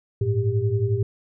sine tone cluster, 102.1 / 113.2 / 396.1 Hz, G#2 / A2 / G4, -29 / +50 / +18 cents, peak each -24 / -22 / -26 dBFS, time 0.21-1.03 s, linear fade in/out 5 ms, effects none

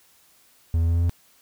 triangle tone with pitch steps, 82.41 / 83.27 / 84.14 / 85.02 / 85.91 Hz, E2 / E2 / E2 / F2 / F2, 0 / +18 / +36 / -46 / -28 cents, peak -16 dBFS, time 0.74-1.095 s, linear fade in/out 0 ms, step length 71 ms, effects white hiss -58 dBFS RMS until 1.41 s

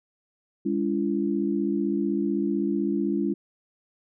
sine tone cluster, 203.5 / 283.5 / 339.3 Hz, G#3 / C#4 / F4, -35 / +39 / -50 cents, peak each -27 dBFS, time 0.65-3.34 s, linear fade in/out 10 ms, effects none

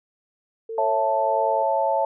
sine tone with tremolo, 449.4 Hz, A4, 37 cents sharp, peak -27 dBFS, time 0.69-1.63 s, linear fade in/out 5 ms, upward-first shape sine, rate 1.7 Hz, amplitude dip 55%
sine chord, A major, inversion first, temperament just, 550 / 660 / 880 Hz, C#5 / E5 / A5, -14 / +2 / 0 cents, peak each -24 / -24 / -22 dBFS, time 0.78-2.05 s, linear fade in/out 2 ms
effects none

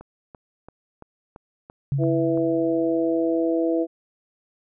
click train, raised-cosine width 1 ms, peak -27 dBFS, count 8, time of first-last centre 0.01-2.375 s, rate 2.96 Hz
sine tone with exponential decay, 138.59 Hz, C#3, in tune, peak -19 dBFS, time 1.92-3.53 s, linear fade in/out 0 ms, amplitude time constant 350 ms
harmonic tone, 164.81 Hz, E3, in tune, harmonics 2 / 3 / 4, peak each -21 / -25 / -27 dBFS, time 1.98-3.87 s, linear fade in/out 50 ms
effects none

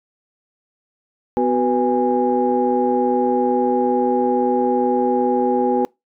sine tone cluster, 251.2 / 374.1 / 491.8 / 823 Hz, B3 / F#4 / B4 / G#5, +30 / +19 / -7 / -16 cents, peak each -20 dBFS, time 1.37-5.85 s, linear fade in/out 0 ms, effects noise-tail reverb RT60 0.2 s tail -25 dB re dry + tanh soft clip ceiling -5 dBFS

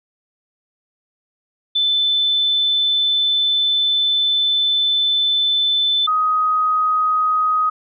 sine tone pair in turn, 3520 / 1254.6 Hz, A7 / D#6, 0 / +14 cents, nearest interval octave + tritone, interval 1786 cents, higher first, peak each -14 dBFS, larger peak neither, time 1.75-6.07 / 6.07-7.7 s, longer first, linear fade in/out 10 ms, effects none

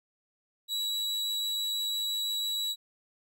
40% pulse tone with amplitude modulation, 3902 Hz, B7, 22 cents flat, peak -27 dBFS, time 0.68-2.76 s, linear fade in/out 50 ms, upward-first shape sine, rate 107 Hz, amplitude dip 25%, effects none

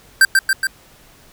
square tone with echo, 1568 Hz, G6, in tune, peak -7 dBFS, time 0.21-0.25 s, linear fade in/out 2 ms, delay 140 ms, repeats 3, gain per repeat -3 dB, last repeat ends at 0.67 s, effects pink hiss -48 dBFS RMS until 1.32 s

